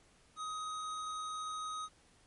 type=tone; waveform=square; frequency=1257 Hz; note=D#6; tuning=17 cents sharp; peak=-39 dBFS; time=0.36-1.89 s; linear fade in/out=50 ms; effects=pink hiss -66 dBFS RMS until 2.26 s + MP3 48 kbps